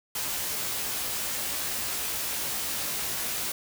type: noise with comb filter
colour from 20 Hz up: white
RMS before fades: -31 dBFS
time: 0.15-3.52 s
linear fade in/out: 5 ms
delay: 18 ms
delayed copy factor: +0.7
effects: none